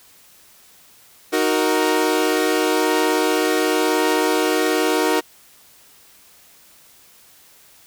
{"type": "chord", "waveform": "sawtooth", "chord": "D# minor", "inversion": "none", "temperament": "equal", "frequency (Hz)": [311.1, 370, 466.2], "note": ["D#4", "F#4", "A#4"], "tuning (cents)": [0, 0, 0], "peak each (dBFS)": -17, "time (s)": [1.32, 5.21], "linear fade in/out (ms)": 20, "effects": ["white hiss -50 dBFS RMS until 7.86 s"]}